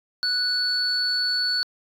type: tone pair together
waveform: sine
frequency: 1480 / 4435 Hz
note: F#6 / C#8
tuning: 0 / 0 cents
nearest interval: octave + perfect fifth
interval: 1900 cents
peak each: -27 / -21 dBFS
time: 0.23-1.63 s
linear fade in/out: 0 ms
effects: tanh soft clip ceiling -14 dBFS